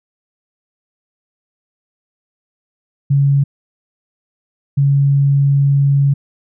sine tone pair in turn, 139.9 / 139.9 Hz, C#3 / C#3, +16 / +16 cents, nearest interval unison, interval 0 cents, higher neither, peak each -9 dBFS, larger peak neither, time 3.1-3.44 / 4.77-6.14 s, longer second, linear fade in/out 10 ms, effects none

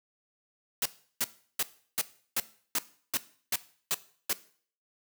white noise bursts, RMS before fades -28 dBFS, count 10, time 0.82-4.33 s, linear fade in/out 2 ms, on 36 ms, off 350 ms, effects noise-tail reverb RT60 0.5 s tail -17 dB re dry + high-pass 100 Hz 12 dB/octave

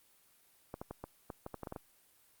clicks, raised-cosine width 1 ms, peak -27 dBFS, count 11, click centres 0.741 / 0.815 / 0.91 / 1.04 / 1.302 / 1.464 / 1.543 / 1.633 / 1.672 / 1.724 / 1.762 s, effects white hiss -67 dBFS RMS until 2.4 s + Opus 32 kbps

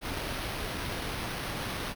pink noise with sample-and-hold, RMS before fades -35 dBFS, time 0.01-1.95 s, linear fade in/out 50 ms, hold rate 7350 Hz, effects none

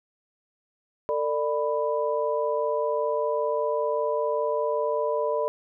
sine tone cluster, 448.9 / 594 / 992 Hz, A4 / D5 / B5, +35 / +20 / +7 cents, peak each -27 / -26 / -30 dBFS, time 1.09-5.48 s, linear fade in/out 0 ms, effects none

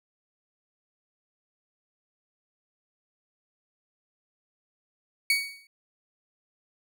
30% pulse tone with exponential decay, 2244 Hz, C#7, 21 cents sharp, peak -16 dBFS, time 5.3-5.67 s, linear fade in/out 2 ms, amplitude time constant 80 ms, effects none

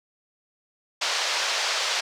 white band-pass noise, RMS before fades -26 dBFS, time 1.01-2.01 s, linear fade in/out 10 ms, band 530 to 5600 Hz, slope 24 dB/octave, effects none

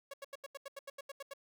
sawtooth tone bursts, 555 Hz, C#5, 2 cents sharp, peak -39 dBFS, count 12, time 0.11-1.336 s, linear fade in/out 5 ms, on 27 ms, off 82 ms, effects none

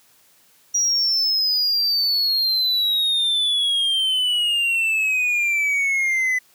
triangle exponential sweep, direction down, 5770 to 2000 Hz, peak -16 dBFS, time 0.74-6.39 s, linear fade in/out 10 ms, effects white hiss -56 dBFS RMS until 6.54 s + high-pass 80 Hz 12 dB/octave

